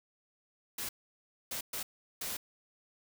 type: noise bursts at uneven times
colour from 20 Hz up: white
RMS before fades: -38 dBFS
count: 4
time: 0.78-0.89 / 1.51-1.61 / 1.73-1.83 / 2.21-2.37 s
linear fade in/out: 5 ms
effects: none